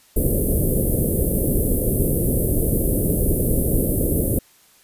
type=band-stop noise; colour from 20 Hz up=pink; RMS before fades=-19 dBFS; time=0.16-4.39 s; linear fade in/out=5 ms; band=550 to 10000 Hz; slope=48 dB/octave; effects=white hiss -54 dBFS RMS until 4.83 s + resampled to 32000 Hz